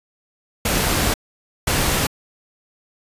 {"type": "noise bursts at uneven times", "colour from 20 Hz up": "pink", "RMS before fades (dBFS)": -19, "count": 2, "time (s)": [[0.65, 1.14], [1.67, 2.07]], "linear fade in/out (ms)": 5, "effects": ["resampled to 32000 Hz"]}